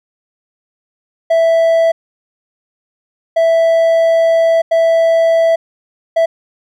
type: tone bursts at uneven times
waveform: triangle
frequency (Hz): 659.3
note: E5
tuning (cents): 0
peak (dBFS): -6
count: 4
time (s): 1.3-1.92 / 3.36-4.62 / 4.71-5.56 / 6.16-6.26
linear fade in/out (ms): 10
effects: none